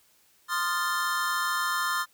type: chord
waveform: square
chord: F dominant seventh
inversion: second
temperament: equal with one note detuned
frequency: 1046.5 / 1230.2 / 1396.9 / 1760 Hz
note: C6 / Eb6 / F6 / A6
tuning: 0 / -20 / 0 / 0 cents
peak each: -32 / -32 / -32 / -33 dBFS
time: 0.48-2.06 s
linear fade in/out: 50 ms
effects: white hiss -63 dBFS RMS until 2.13 s